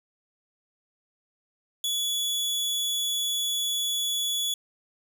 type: tone with amplitude modulation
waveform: sawtooth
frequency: 3400 Hz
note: G#7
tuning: 40 cents sharp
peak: -21 dBFS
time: 1.84-4.54 s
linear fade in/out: 2 ms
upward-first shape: sine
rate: 222 Hz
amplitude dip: 30%
effects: none